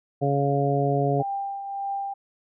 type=harmonic tone; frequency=140.4 Hz; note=C#3; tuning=22 cents sharp; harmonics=1 / 2 / 3 / 4 / 5; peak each=-24 / -29 / -26 / -29 / -26 dBFS; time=0.21-1.23 s; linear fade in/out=20 ms
type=tone with tremolo; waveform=sine; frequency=793 Hz; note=G5; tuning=20 cents sharp; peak=-25 dBFS; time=1.19-2.14 s; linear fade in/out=10 ms; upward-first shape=triangle; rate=1.7 Hz; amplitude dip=55%
effects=none